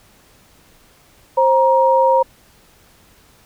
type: tone pair together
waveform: sine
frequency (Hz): 529 / 943.2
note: C5 / A#5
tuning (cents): +19 / +20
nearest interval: minor seventh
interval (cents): 1001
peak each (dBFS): -13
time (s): 1.37-2.23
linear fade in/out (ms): 10
effects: pink hiss -51 dBFS RMS until 3.45 s